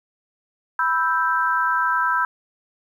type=chord; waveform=sine; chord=E minor; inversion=second; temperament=equal; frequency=987.8 / 1318.5 / 1568 Hz; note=B5 / E6 / G6; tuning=0 / 0 / 0 cents; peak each=-22 dBFS; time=0.79-2.25 s; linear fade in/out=2 ms; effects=9-bit